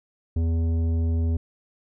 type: tone with tanh clipping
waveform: triangle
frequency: 82.41 Hz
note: E2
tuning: in tune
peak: -22 dBFS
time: 0.36-1.37 s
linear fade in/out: 5 ms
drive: 15 dB
effects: none